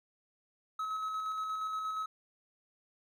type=tone with tremolo; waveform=triangle; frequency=1284 Hz; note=E6; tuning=46 cents flat; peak=-31 dBFS; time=0.79-2.06 s; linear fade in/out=5 ms; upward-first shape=square; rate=8.5 Hz; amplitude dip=25%; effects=none